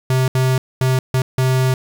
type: tone bursts at uneven times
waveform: square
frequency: 129.8 Hz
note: C3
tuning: 13 cents flat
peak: -14 dBFS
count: 5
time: 0.1-0.28 / 0.35-0.58 / 0.81-0.99 / 1.14-1.22 / 1.38-1.74 s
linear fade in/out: 2 ms
effects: 7-bit